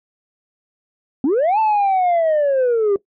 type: linear two-way sweep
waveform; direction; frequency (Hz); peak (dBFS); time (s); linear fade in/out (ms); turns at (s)
sine; up then down; 243.8 to 890 to 387.1; -11; 1.24-2.96; 2; 1.59
effects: noise-tail reverb RT60 0.1 s tail -18 dB re dry + tanh soft clip ceiling -12 dBFS